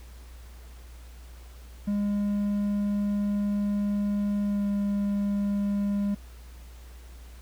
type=tone with pitch glide; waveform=triangle; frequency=204.2 to 202.2 Hz; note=G#3 to G#3; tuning=-29 to -46 cents; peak=-22 dBFS; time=1.87-6.15 s; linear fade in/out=10 ms; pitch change=-17 cents; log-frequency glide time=4.43-4.68 s; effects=added 60 Hz sine -43 dBFS peak until 7.41 s + pink hiss -55 dBFS RMS until 7.41 s